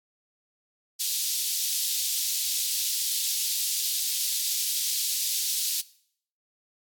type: high-pass noise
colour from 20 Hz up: pink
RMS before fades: -28 dBFS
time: 0.99-5.82 s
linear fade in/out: 20 ms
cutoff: 3700 Hz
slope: 24 dB/octave
effects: noise-tail reverb RT60 0.6 s tail -19 dB re dry + AAC 64 kbps